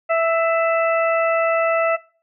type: harmonic tone with a mistuned harmonic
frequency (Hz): 659.3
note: E5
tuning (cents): 0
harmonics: 1 / 2 / 3 / 4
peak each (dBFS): -16 / -22 / -26 / -28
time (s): 0.09-1.97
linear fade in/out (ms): 20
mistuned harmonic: 3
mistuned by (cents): +19
effects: noise-tail reverb RT60 0.4 s tail -22 dB re dry